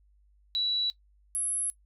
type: tone pair in turn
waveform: sine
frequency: 3929 / 10903 Hz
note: B7 / F9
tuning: -10 / -43 cents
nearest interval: octave + tritone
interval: 1767 cents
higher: second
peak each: -26 dBFS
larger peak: neither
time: 0.55-0.9 / 1.35-1.7 s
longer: neither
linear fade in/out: 0 ms
effects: noise-tail reverb RT60 0.1 s tail -17 dB re dry + added 50 Hz sine -60 dBFS peak until 1.85 s